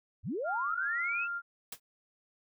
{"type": "linear sweep", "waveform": "sine", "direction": "up", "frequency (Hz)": [58.27, 2706], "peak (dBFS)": -32, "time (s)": [0.23, 1.28], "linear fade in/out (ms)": 50}
{"type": "tone", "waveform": "sine", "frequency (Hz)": 1396, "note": "F6", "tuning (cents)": -1, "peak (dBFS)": -33, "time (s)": [0.44, 1.42], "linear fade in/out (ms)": 50}
{"type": "noise with exponential decay", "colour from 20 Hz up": "white", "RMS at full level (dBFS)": -35, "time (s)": [1.72, 1.8], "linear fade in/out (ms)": 5, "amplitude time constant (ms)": 16}
{"effects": []}